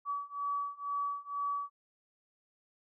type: beating tone pair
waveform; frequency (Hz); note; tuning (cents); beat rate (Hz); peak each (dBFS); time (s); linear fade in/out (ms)
sine; 1141 / 1143.1; C#6 / D6; +50 / -47; 2.1; -37 / -36; 0.05-1.7; 50
effects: none